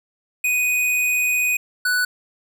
square tone pair in turn, 2489 / 1484.2 Hz, D#7 / F#6, 0 / +5 cents, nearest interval major sixth, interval 895 cents, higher first, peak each -18 dBFS, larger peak neither, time 0.44-1.57 / 1.85-2.05 s, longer first, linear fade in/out 5 ms, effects none

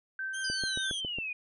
sine tone with tremolo, 1552 Hz, G6, 18 cents flat, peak -32 dBFS, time 0.19-0.91 s, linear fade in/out 2 ms, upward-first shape triangle, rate 4.8 Hz, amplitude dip 30%
15% pulse tone with vibrato, 3095 Hz, G7, 23 cents flat, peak -31 dBFS, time 0.33-1.01 s, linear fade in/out 20 ms, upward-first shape triangle, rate 4 Hz, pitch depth 66 cents each way
sine exponential sweep, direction down, 4978 to 2430 Hz, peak -33 dBFS, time 0.44-1.33 s, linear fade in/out 5 ms
click train, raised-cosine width 2 ms, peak -26 dBFS, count 6, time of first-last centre 0.5-1.186 s, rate 7.29 Hz
effects resampled to 24000 Hz

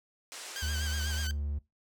white band-pass noise, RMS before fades -44 dBFS, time 0.32-1.27 s, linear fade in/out 0 ms, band 340 to 8800 Hz, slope 24 dB/octave
15% pulse tone with vibrato, 1563 Hz, G6, 6 cents flat, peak -30 dBFS, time 0.56-1.31 s, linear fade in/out 0 ms, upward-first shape sine, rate 8.1 Hz, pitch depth 66 cents each way
triangle tone with pitch glide, 75.2 to 72.47 Hz, D2 to D2, +42 to -22 cents, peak -29 dBFS, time 0.62-1.59 s, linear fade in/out 10 ms, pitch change -64 cents, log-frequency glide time 1.25-1.37 s
effects noise-tail reverb RT60 0.2 s tail -20 dB re dry

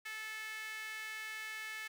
sawtooth tone with high-pass filter, 435.4 Hz, A4, 18 cents flat, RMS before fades -44 dBFS, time 0.05-1.88 s, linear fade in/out 10 ms, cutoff 1900 Hz, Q 4.3, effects none

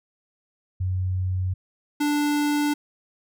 sine / square tone pair in turn, 92.5 / 293.7 Hz, F#2 / D4, 0 / 0 cents, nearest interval octave + minor sixth, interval 2000 cents, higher second, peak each -22 / -21 dBFS, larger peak second, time 0.8-1.54 / 2-2.74 s, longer neither, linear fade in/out 10 ms, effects none

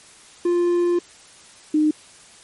triangle / sine tone pair in turn, 349.2 / 305.6 Hz, F4 / D#4, 0 / -31 cents, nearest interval major second, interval 231 cents, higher first, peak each -14 dBFS, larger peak neither, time 0.45-0.99 / 1.74-1.91 s, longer first, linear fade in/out 5 ms, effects white hiss -47 dBFS RMS until 2.43 s + MP3 48 kbps

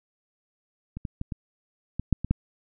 clicks, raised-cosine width 5 ms, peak -22 / -19 / -18 / -19 / -16 / -7 / -17 / -9 dBFS, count 8, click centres 0.97 / 1.052 / 1.214 / 1.322 / 1.996 / 2.127 / 2.246 / 2.31 s, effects none

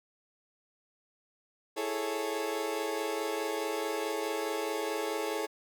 30% pulse chord, A major seventh, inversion second, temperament equal, 329.6 / 415.3 / 440 / 554.4 Hz, E4 / G#4 / A4 / C#5, 0 / 0 / 0 / 0 cents, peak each -36 / -34 / -33 / -36 dBFS, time 1.76-5.47 s, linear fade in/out 20 ms, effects none

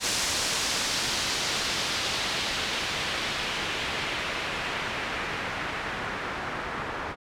white noise with low-pass filter sweep, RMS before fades -30 dBFS, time 0-7.16 s, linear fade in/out 50 ms, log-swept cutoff 6500 to 1400 Hz, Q 1.1, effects none

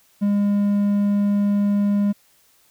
triangle tone, 203.3 Hz, G#3, 37 cents flat, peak -14 dBFS, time 0.21-2.13 s, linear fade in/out 20 ms, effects white hiss -58 dBFS RMS until 2.7 s

